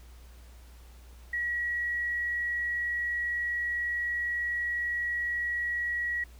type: tone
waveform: sine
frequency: 1918 Hz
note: A#6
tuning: 49 cents sharp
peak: -28 dBFS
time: 1.33-6.24 s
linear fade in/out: 5 ms
effects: added 60 Hz sine -48 dBFS peak until 6.39 s + pink hiss -59 dBFS RMS until 6.39 s